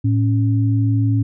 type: tone pair together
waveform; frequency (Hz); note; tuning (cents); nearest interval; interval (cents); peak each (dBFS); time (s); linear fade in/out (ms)
sine; 110.01 / 277.2; A2 / C#4; 0 / 0; octave + major third; 1600; -14 / -21; 0.04-1.23; 10
effects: none

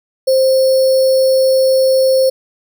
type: tone with sample-and-hold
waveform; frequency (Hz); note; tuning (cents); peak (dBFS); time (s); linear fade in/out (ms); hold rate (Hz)
sine; 526; C5; +9; -8; 0.27-2.3; 10; 4900
effects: none

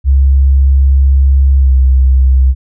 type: tone with pitch glide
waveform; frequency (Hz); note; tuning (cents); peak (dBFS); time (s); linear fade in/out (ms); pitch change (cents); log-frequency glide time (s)
sine; 67.8 to 65.3; C#2 to C2; -38 to -3; -4; 0.04-2.55; 50; -65; 1.57-1.73
effects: none

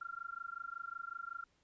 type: tone with amplitude modulation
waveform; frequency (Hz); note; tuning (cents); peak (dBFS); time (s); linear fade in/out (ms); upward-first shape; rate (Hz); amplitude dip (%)
sine; 1379; F6; -22; -38; 0.01-1.44; 5; sine; 25.4; 100
effects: pink hiss -75 dBFS RMS until 1.63 s + resampled to 16000 Hz

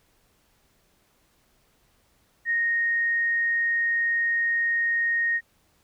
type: tone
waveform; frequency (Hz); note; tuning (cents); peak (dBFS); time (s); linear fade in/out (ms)
sine; 1861; A#6; -3; -21; 2.45-5.41; 50
effects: pink hiss -65 dBFS RMS until 5.83 s

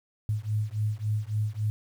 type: beating tone pair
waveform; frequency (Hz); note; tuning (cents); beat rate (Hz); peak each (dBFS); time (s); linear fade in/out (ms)
sine; 104.9 / 108.5; G#2 / A2; +18 / -24; 3.6; -29; 0.29-1.7; 0
effects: 9-bit

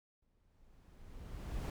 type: noise with exponential growth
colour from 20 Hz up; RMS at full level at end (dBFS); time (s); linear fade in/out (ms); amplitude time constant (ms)
brown; -36; 0.22-1.7; 2; 320
effects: none

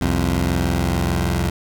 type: tone pair together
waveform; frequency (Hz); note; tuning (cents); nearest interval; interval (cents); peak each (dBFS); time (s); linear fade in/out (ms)
15% pulse; 65.03 / 86.8; C2 / F2; -10 / -10; perfect fourth; 500; -14; 0.01-1.5; 5
effects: none

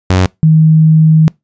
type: tone pair in turn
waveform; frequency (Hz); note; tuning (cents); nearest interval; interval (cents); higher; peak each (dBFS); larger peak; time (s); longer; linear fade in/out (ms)
sawtooth / sine; 92.5 / 157.87; F#2 / D#3; 0 / +25; major sixth; 925; second; -3; neither; 0.1-0.26 / 0.43-1.28; second; 0
effects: noise-tail reverb RT60 0.2 s tail -25 dB re dry + resampled to 16000 Hz

